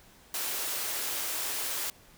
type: high-pass noise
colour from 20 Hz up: white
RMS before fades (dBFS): -33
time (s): 0.34-1.9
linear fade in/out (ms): 2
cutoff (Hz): 300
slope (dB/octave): 24
effects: pink hiss -57 dBFS RMS until 2.17 s